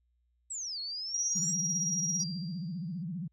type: exponential two-way sweep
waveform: sine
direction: down then up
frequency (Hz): 8050 to 4272 to 7650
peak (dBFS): -35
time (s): 0.5-1.53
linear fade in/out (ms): 10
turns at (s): 0.8
type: tone with tremolo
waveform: sine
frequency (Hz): 5710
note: F8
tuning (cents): +37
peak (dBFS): -27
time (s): 1.14-2.24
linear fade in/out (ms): 5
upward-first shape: sine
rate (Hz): 18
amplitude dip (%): 45
type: tone with vibrato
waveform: sine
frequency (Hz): 172.5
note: F3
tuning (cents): -21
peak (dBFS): -34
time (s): 1.35-3.28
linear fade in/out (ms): 10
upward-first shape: sine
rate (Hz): 15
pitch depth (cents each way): 210
type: tone with exponential decay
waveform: sine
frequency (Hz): 4746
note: D8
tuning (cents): +17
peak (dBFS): -35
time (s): 2.2-3.03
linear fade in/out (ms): 1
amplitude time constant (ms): 180
effects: tanh soft clip ceiling -19 dBFS + added 60 Hz sine -70 dBFS peak until 3.32 s